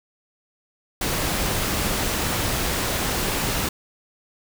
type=noise; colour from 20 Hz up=pink; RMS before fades=-24 dBFS; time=1.01-3.69 s; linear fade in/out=5 ms; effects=none